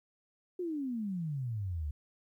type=exponential sweep; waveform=sine; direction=down; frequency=370.4 to 70 Hz; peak=-33 dBFS; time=0.59-1.91 s; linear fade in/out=5 ms; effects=12-bit